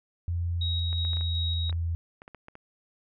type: tone with pitch glide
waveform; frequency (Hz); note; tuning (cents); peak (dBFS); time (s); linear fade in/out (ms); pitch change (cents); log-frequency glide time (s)
sine; 86 to 83.84; F2 to E2; -26 to +30; -26; 0.28-1.95; 0; -44; 0.61-1.82
type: tone with tremolo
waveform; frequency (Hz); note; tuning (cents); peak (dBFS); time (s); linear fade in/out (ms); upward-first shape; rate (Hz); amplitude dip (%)
sine; 3800; A#7; +33; -30; 0.61-1.71; 5; square; 2.7; 25
type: clicks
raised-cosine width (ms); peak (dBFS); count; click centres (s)
0.5; -30; 12; 0.929 / 1.05 / 1.133 / 1.17 / 1.21 / 1.696 / 1.727 / 2.219 / 2.279 / 2.347 / 2.484 / 2.554
effects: none